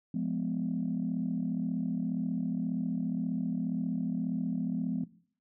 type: chord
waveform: sine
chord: F diminished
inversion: none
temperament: just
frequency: 174.61 / 209.5 / 251.4 Hz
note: F3 / Ab3 / Cb4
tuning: 0 / +15 / +31 cents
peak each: -33 dBFS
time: 0.14-5.04 s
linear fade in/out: 5 ms
effects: noise-tail reverb RT60 0.5 s tail -17 dB re dry + tanh soft clip ceiling -22 dBFS